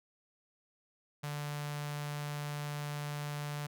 sawtooth tone with notch filter, 146.83 Hz, D3, in tune, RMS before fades -39 dBFS, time 1.23-3.67 s, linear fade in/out 10 ms, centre 330 Hz, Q 0.78, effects none

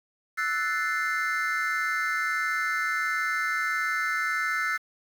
triangle chord, F# half-diminished seventh, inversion third, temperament equal, 1318.5 / 1480 / 1760 / 2093 Hz, E6 / F#6 / A6 / C7, 0 / 0 / 0 / 0 cents, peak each -29 dBFS, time 0.37-4.78 s, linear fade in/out 20 ms, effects 8-bit

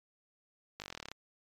slowing click train, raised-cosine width 0.2 ms, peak -24 dBFS, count 14, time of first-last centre 0.8-1.116 s, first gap 19 ms, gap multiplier 1.04, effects MP3 96 kbps

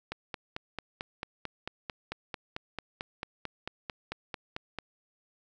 click train, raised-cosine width 0.3 ms, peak -19 dBFS, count 22, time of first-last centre 0.12-4.787 s, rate 4.5 Hz, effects none

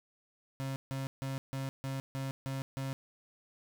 35% pulse tone bursts, 134.7 Hz, C#3, 49 cents flat, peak -33 dBFS, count 8, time 0.6-2.93 s, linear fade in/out 0 ms, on 160 ms, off 150 ms, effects none

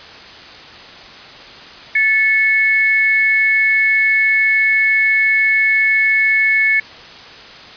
sine tone pair together, 1746 / 2200 Hz, A6 / C#7, -14 / -14 cents, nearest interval major third, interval 400 cents, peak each -16 / -12 dBFS, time 1.95-6.8 s, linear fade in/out 5 ms, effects white hiss -36 dBFS RMS until 7.76 s + resampled to 11025 Hz

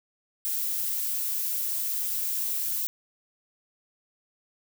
violet noise, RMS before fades -29 dBFS, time 0.45-2.87 s, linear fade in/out 0 ms, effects none

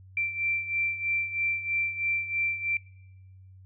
sine beating tone pair, 2349 / 2352.1 Hz, D7 / D7, 0 / +2 cents, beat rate 3.1 Hz, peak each -28 / -33 dBFS, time 0.17-2.77 s, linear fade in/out 2 ms, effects noise-tail reverb RT60 1.0 s tail -23 dB re dry + added 94 Hz sine -48 dBFS peak until 3.65 s

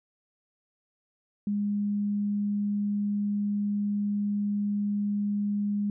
sine tone, 204.9 Hz, G#3, 23 cents flat, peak -25 dBFS, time 1.47-5.9 s, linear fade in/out 2 ms, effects none

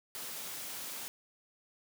white high-pass noise, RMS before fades -42 dBFS, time 0.15-1.08 s, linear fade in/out 0 ms, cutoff 130 Hz, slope 12 dB/octave, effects none

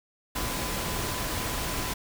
sine tone in noise, 1009 Hz, B5, 37 cents sharp, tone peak -40 dBFS, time 0.35-1.94 s, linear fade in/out 10 ms, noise pink, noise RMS -31 dBFS, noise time 0.35-1.94 s, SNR -12 dB, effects none

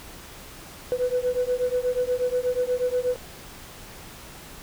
sine beating tone pair, 493.9 / 502.2 Hz, B4 / B4, 0 / +29 cents, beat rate 8.3 Hz, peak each -24 dBFS, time 0.92-3.16 s, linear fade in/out 0 ms, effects tanh soft clip ceiling -16 dBFS + pink hiss -43 dBFS RMS until 4.62 s

